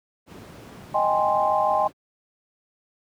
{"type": "noise", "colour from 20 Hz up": "brown", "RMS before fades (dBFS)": -35, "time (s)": [0.26, 1.93], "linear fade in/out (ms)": 50}
{"type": "chord", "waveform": "sine", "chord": "Ab major seventh", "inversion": "second", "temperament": "equal", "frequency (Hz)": [622.3, 784, 830.6, 1046.5], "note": ["Eb5", "G5", "Ab5", "C6"], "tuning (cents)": [0, 0, 0, 0], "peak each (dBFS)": -24, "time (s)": [0.94, 1.88], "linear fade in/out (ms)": 10}
{"effects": ["high-pass 150 Hz 12 dB/octave"]}